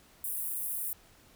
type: high-pass noise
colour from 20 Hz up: pink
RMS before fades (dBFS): -35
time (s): 0.24-0.93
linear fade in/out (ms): 2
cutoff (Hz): 9600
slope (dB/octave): 48
effects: pink hiss -60 dBFS RMS until 1.35 s